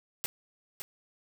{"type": "noise with echo", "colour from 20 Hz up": "white", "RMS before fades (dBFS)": -33, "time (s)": [0.24, 0.26], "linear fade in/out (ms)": 0, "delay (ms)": 560, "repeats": 1, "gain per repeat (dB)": -7, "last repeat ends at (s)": 0.82, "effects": []}